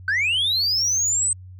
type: linear sweep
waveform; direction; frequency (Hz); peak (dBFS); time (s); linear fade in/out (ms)
sine; up; 1492 to 8280; -16; 0.08-1.33; 2
effects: tanh soft clip ceiling -17 dBFS + added 92 Hz sine -38 dBFS peak until 1.59 s